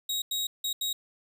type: tone bursts at uneven times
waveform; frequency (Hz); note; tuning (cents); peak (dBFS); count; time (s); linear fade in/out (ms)
sawtooth; 3800; A#7; +33; -25; 4; 0.09-0.22 / 0.31-0.47 / 0.64-0.73 / 0.81-0.93; 5
effects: none